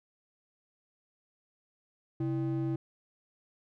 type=ring-modulated tone; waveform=triangle; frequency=230.5 Hz; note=A#3; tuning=19 cents flat; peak=-24 dBFS; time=2.2-2.76 s; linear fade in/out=5 ms; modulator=97.1 Hz; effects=none